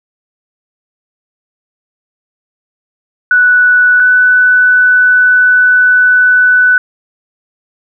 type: tone pair in turn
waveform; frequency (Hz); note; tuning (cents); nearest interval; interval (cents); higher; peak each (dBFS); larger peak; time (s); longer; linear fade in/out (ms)
sine; 1480 / 1493.7; F#6 / F#6; 0 / +16; unison; 16; second; -4; neither; 3.31-4 / 4-6.78; second; 2
effects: none